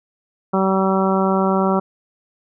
harmonic tone, 191.4 Hz, G3, 41 cents flat, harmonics 1 / 2 / 3 / 4 / 5 / 6 / 7, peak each -18 / -21 / -23 / -24 / -25 / -26 / -26 dBFS, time 0.53-1.8 s, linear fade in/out 10 ms, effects none

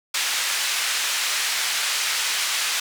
pink band-pass noise, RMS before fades -24 dBFS, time 0.14-2.8 s, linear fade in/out 5 ms, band 1800 to 8900 Hz, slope 12 dB/octave, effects none

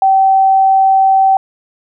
sine tone, 771 Hz, G5, 29 cents flat, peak -6 dBFS, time 0.02-1.37 s, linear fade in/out 2 ms, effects none

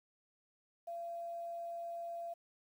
sine tone with quantisation, 682 Hz, F5, 41 cents flat, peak -40 dBFS, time 0.87-2.34 s, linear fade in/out 10 ms, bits 11, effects none

